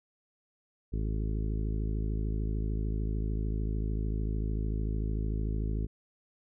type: harmonic tone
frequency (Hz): 53.4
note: G#1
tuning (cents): +49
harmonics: 1 / 2 / 3 / 4 / 5 / 6 / 7 / 8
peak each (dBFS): -30 / -36 / -40 / -42 / -44 / -46 / -47 / -48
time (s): 0.92-5.87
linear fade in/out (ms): 20
effects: none